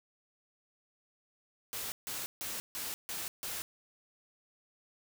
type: noise bursts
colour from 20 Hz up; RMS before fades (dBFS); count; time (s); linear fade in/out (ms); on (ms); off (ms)
white; -39; 6; 1.73-3.62; 0; 190; 150
effects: none